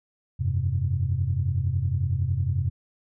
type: chord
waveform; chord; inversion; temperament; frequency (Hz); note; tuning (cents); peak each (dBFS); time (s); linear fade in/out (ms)
sine; F suspended second; none; just; 87.31 / 98.22 / 130.96; F2 / G2 / C3; 0 / +4 / +2; -26; 0.39-2.7; 20
effects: tanh soft clip ceiling -13 dBFS